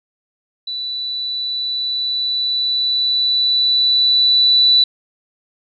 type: tone with level ramp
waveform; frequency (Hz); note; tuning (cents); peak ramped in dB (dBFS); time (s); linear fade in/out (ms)
sine; 3967; B7; +7; -22 to -8; 0.67-4.84; 5
effects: none